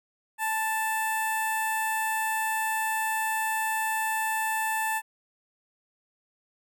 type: tone with notch filter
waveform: 15% pulse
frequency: 880 Hz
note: A5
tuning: in tune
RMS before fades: -28 dBFS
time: 0.38-5.02 s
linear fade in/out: 50 ms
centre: 4000 Hz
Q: 0.65
effects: none